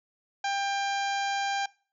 harmonic tone with a mistuned harmonic, 795 Hz, G5, 24 cents sharp, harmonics 1 / 2 / 3 / 4 / 5 / 6 / 7 / 8 / 9, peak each -28 / -34 / -38 / -40 / -42 / -44 / -45 / -46 / -47 dBFS, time 0.44-1.66 s, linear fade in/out 5 ms, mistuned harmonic 9, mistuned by -49 cents, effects noise-tail reverb RT60 0.4 s tail -23 dB re dry

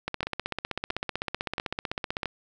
two click trains, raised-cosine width 0.3 ms, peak -13 / -13 dBFS, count 4 / 35, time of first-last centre 0.23-2.257 / 0.08-2.232 s, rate 1.48 / 15.8 Hz, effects none

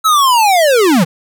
square linear sweep, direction down, 1318.5 to 146.83 Hz, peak -8 dBFS, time 0.04-1.05 s, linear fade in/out 20 ms, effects none

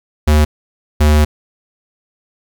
square tone pair in turn, 75.7 / 75.42 Hz, D#2 / D2, -47 / +47 cents, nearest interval unison, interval 6 cents, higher first, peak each -8 dBFS, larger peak neither, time 0.27-0.45 / 1-1.25 s, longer second, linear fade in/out 10 ms, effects 8-bit

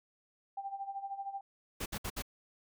sine tone with tremolo, 789 Hz, G5, 11 cents sharp, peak -35 dBFS, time 0.57-1.41 s, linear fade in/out 5 ms, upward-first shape sine, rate 13 Hz, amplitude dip 75%
pink noise bursts, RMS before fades -38 dBFS, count 4, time 1.8-2.223 s, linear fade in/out 10 ms, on 60 ms, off 61 ms
effects none

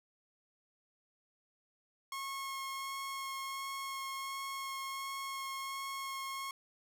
sawtooth tone with vibrato, 1086 Hz, C#6, 36 cents flat, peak -35 dBFS, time 2.12-6.51 s, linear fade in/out 2 ms, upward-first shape sine, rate 1.4 Hz, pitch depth 8 cents each way, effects none

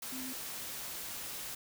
sine tone in noise, 258.7 Hz, C4, 19 cents flat, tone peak -42 dBFS, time 0.12-0.33 s, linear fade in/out 5 ms, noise white, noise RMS -42 dBFS, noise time 0.02-1.55 s, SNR -3 dB, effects none

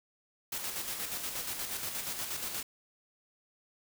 white noise with tremolo, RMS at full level -36 dBFS, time 0.52-2.63 s, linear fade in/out 5 ms, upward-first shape square, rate 8.4 Hz, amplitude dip 40%, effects none

